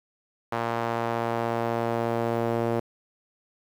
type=tone with band-pass filter sweep; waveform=sawtooth; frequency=116.4 Hz; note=A#2; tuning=2 cents flat; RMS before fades=-27 dBFS; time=0.52-2.8 s; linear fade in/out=5 ms; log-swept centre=940 to 500 Hz; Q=1.2; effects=8-bit